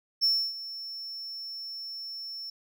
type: tone with ADSR envelope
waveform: triangle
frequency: 5400 Hz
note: E8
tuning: 41 cents sharp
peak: -19 dBFS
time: 0.21-2.5 s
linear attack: 28 ms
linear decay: 290 ms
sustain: -16 dB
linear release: 4 ms
effects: none